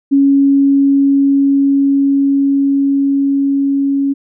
sine tone with level ramp, 277.2 Hz, C#4, in tune, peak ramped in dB -6 to -11 dBFS, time 0.11-4.14 s, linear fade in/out 20 ms, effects none

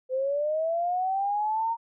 sine linear sweep, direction up, 508 to 930 Hz, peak -24 dBFS, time 0.09-1.77 s, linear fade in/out 50 ms, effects none

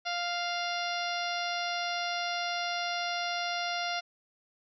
harmonic tone, 698.5 Hz, F5, in tune, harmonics 1 / 2 / 3 / 4 / 5 / 6 / 7 / 8, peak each -34 / -37 / -39 / -40 / -41 / -42 / -42 / -43 dBFS, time 0.05-4.01 s, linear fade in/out 20 ms, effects none

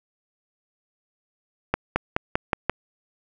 accelerating click train, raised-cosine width 0.5 ms, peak -5 dBFS, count 6, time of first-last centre 1.74-2.696 s, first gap 220 ms, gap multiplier 0.93, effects none

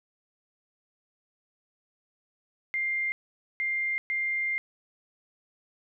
sine tone bursts at uneven times, 2100 Hz, C7, 6 cents sharp, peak -26 dBFS, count 3, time 2.74-3.12 / 3.6-3.98 / 4.1-4.58 s, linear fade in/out 0 ms, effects none

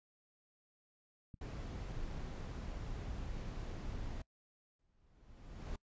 clicks, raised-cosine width 5 ms, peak -39 dBFS, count 2, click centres 1.342 / 2.474 s
brown noise, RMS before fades -43 dBFS, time 1.41-4.22 s, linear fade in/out 5 ms
brown noise with exponential growth, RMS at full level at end -40 dBFS, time 4.79-5.76 s, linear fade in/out 5 ms, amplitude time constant 210 ms
effects noise-tail reverb RT60 0.1 s tail -23 dB re dry + resampled to 16000 Hz

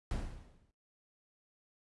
brown noise with exponential decay, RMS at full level -33 dBFS, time 0.11-0.71 s, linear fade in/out 1 ms, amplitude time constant 130 ms, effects noise-tail reverb RT60 0.4 s tail -26 dB re dry + resampled to 24000 Hz

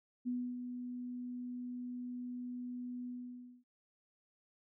sine tone with ADSR envelope, 246.9 Hz, B3, in tune, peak -33 dBFS, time 0.25-3.64 s, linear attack 26 ms, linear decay 280 ms, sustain -7 dB, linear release 570 ms, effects none

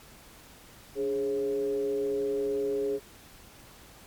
sine tone with frequency modulation, 414.8 Hz, G#4, 2 cents flat, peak -26 dBFS, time 0.95-3 s, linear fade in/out 50 ms, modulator 126 Hz, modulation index 0.57, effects pink hiss -52 dBFS RMS until 4.06 s + MP3 96 kbps

